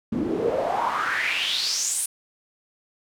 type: noise with band-pass filter sweep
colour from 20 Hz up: pink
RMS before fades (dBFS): -25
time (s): 0.12-2.06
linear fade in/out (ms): 5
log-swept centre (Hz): 230 to 10000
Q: 5.5
effects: none